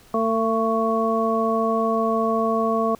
harmonic tone with a mistuned harmonic, 225.1 Hz, A3, 40 cents sharp, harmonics 1 / 2 / 3 / 5, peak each -24 / -24 / -24 / -24 dBFS, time 0.14-2.95 s, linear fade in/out 2 ms, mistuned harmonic 5, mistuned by -22 cents, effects pink hiss -52 dBFS RMS until 2.99 s

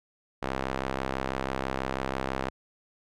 sawtooth tone with band-pass filter, 66.1 Hz, C2, 18 cents sharp, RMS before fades -32 dBFS, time 0.42-2.5 s, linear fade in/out 10 ms, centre 970 Hz, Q 0.58, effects none

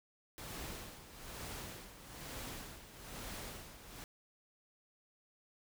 pink noise with tremolo, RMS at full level -45 dBFS, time 0.38-4.04 s, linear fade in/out 0 ms, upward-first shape sine, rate 1.1 Hz, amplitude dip 70%, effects none

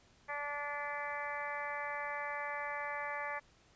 harmonic tone, 290 Hz, D4, 22 cents flat, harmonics 2 / 3 / 4 / 5 / 6 / 7 / 8, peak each -45 / -43 / -44 / -51 / -43 / -44 / -49 dBFS, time 0.28-3.4 s, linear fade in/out 20 ms, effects pink hiss -66 dBFS RMS until 3.75 s + resampled to 16000 Hz

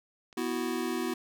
clicks, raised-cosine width 0.2 ms, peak -34 dBFS, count 2, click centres 0.328 / 0.404 s
square chord, B suspended fourth, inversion none, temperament just, 246.9 / 329.3 / 370.4 Hz, B3 / E4 / F#4, 0 / -2 / +2 cents, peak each -35 dBFS, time 0.37-1.14 s, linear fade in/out 5 ms
effects none

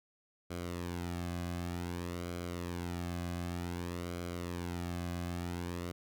sawtooth tone with flanger, 87.31 Hz, F2, in tune, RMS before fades -39 dBFS, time 0.5-5.92 s, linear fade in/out 10 ms, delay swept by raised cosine 1.1 to 2.2 ms, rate 0.54 Hz, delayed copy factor -0.6, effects none

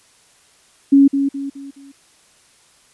sine tone with echo, 277.2 Hz, C#4, in tune, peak -6 dBFS, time 0.92-1.08 s, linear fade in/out 10 ms, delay 210 ms, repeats 4, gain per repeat -8 dB, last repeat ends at 1.92 s, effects white hiss -53 dBFS RMS until 2.93 s + resampled to 24000 Hz

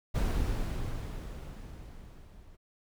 brown noise with level ramp, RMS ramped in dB -27 to -54 dBFS, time 0.14-2.57 s, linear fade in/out 20 ms, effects none

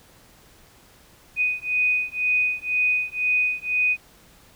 sine beating tone pair, 2489 / 2491 Hz, D#7 / D#7, 0 / +1 cents, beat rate 2 Hz, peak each -23 / -23 dBFS, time 1.36-3.97 s, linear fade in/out 50 ms, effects pink hiss -53 dBFS RMS until 4.55 s

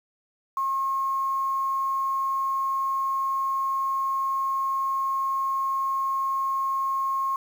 sine tone with quantisation, 1078 Hz, C#6, 49 cents flat, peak -23 dBFS, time 0.57-7.36 s, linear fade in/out 2 ms, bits 8, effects none

